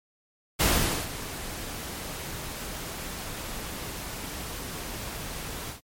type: noise with ADSR envelope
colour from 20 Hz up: pink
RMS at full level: -21 dBFS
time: 0.59-5.81 s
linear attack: 20 ms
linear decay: 470 ms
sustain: -15 dB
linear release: 120 ms
effects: MP3 64 kbps